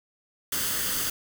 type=noise with comb filter; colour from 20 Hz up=white; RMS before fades=-28 dBFS; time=0.52-1.1 s; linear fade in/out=5 ms; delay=0.63 ms; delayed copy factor=+0.55; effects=none